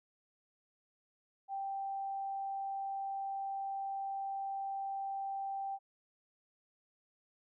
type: tone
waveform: sine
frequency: 784 Hz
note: G5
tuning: in tune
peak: -36 dBFS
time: 1.48-5.79 s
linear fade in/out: 50 ms
effects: none